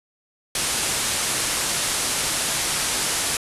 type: low-pass noise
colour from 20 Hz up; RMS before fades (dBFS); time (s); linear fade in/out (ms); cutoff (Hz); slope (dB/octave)
white; -24; 0.55-3.37; 2; 11000; 48
effects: resampled to 32000 Hz